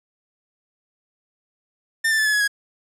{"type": "tone with pitch steps", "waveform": "45% pulse", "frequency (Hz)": [1800, 1770.1, 1740.7, 1711.8, 1683.3, 1655.4], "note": ["A6", "A6", "A6", "A6", "G#6", "G#6"], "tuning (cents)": [39, 10, -19, -48, 23, -6], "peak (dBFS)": -17, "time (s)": [2.04, 2.478], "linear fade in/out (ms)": 10, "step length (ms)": 73, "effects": ["low-pass 12000 Hz 12 dB/octave", "9-bit"]}